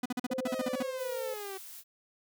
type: tone bursts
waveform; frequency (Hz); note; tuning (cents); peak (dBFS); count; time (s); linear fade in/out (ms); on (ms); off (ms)
45% pulse; 248.4; B3; +10; -30; 12; 0.03-0.827; 5; 27; 43
type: tone with vibrato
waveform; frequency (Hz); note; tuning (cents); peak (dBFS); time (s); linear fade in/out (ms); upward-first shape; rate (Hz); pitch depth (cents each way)
sine; 518; C5; -17; -34; 0.3-1.34; 5; triangle; 4.6; 18
type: exponential sweep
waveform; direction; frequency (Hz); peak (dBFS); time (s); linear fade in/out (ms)
sawtooth; down; 668 to 379.2; -35; 0.45-1.58; 10
type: noise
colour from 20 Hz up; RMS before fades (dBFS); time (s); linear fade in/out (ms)
blue; -47; 0.96-1.84; 50
effects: none